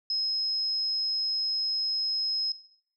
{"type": "tone", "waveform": "sine", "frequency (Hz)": 5130, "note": "E8", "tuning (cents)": -48, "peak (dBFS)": -26, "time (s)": [0.1, 2.52], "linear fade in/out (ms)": 2, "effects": ["noise-tail reverb RT60 0.6 s tail -17 dB re dry"]}